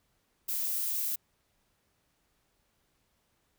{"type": "noise", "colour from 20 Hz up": "violet", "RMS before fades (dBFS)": -32, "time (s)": [0.48, 1.16], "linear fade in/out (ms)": 10, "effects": ["pink hiss -74 dBFS RMS until 3.58 s"]}